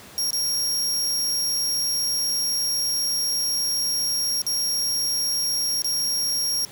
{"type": "tone with dropouts", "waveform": "sawtooth", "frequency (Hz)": 5588, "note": "F8", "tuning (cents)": 0, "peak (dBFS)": -19, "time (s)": [0.18, 6.65], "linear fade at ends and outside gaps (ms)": 0, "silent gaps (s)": [[0.306, 0.331], [4.418, 4.466], [5.82, 5.845]], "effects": ["pink hiss -44 dBFS RMS until 6.71 s", "high-pass 100 Hz 12 dB/octave"]}